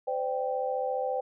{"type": "chord", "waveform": "sine", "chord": "C suspended second", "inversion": "none", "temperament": "equal with one note detuned", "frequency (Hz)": [512.8, 587.3, 784], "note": ["C5", "D5", "G5"], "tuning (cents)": [-35, 0, 0], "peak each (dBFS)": [-30, -35, -32], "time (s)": [0.07, 1.21], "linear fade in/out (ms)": 10, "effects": []}